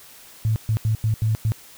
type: tone bursts at uneven times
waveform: sine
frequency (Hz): 110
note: A2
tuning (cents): 0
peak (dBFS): -17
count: 6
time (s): 0.45-0.56 / 0.69-0.77 / 0.85-0.95 / 1.04-1.14 / 1.22-1.35 / 1.45-1.52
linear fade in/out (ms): 0
effects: white hiss -46 dBFS RMS until 1.77 s